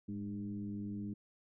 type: tone with frequency modulation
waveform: sine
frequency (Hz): 205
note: G#3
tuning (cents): -22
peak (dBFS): -38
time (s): 0.08-1.14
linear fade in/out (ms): 10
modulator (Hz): 98.2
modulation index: 0.91
effects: none